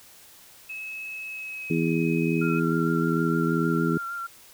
sine tone with pitch glide, 2580 to 2531 Hz, E7 to D#7, -38 to +29 cents, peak -33 dBFS, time 0.69-2.6 s, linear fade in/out 10 ms, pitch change -33 cents, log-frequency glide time 1.25-1.91 s
harmonic tone, 82.41 Hz, E2, in tune, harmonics 2 / 3 / 4 / 5, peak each -25 / -27 / -27 / -30 dBFS, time 1.7-3.98 s, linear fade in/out 5 ms
sine tone with vibrato, 1380 Hz, F6, 21 cents flat, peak -30 dBFS, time 2.41-4.27 s, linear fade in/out 10 ms, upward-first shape sine, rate 6.5 Hz, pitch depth 25 cents each way
effects white hiss -51 dBFS RMS until 4.53 s

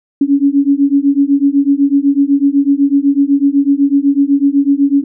sine beating tone pair, 276.5 / 284.5 Hz, C#4 / C#4, -4 / +45 cents, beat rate 8 Hz, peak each -11 dBFS, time 0.21-5.04 s, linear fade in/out 5 ms, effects none

